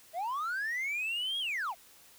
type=linear two-way sweep; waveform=triangle; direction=up then down; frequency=622.3 to 3322 to 622.3 Hz; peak=-29 dBFS; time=0.13-1.75 s; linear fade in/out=50 ms; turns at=1.39 s; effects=tanh soft clip ceiling -26 dBFS + white hiss -58 dBFS RMS until 2.18 s